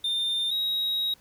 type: tone pair in turn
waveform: triangle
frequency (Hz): 3610 / 3805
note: A7 / A#7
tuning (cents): +44 / +35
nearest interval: minor second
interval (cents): 91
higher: second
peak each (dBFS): -23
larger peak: neither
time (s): 0.04-0.51 / 0.51-1.14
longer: second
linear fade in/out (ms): 5
effects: pink hiss -59 dBFS RMS until 1.2 s